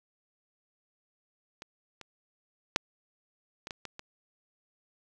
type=clicks; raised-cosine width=0.2 ms; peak=-25 / -27 / -6 / -22 / -20 / -22 / -24 dBFS; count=7; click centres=1.621 / 2.013 / 2.761 / 3.671 / 3.708 / 3.853 / 3.994 s; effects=none